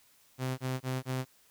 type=tone bursts; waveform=sawtooth; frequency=129.5 Hz; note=C3; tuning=17 cents flat; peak=-27 dBFS; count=4; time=0.38-1.252 s; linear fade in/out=50 ms; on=200 ms; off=24 ms; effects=white hiss -64 dBFS RMS until 1.5 s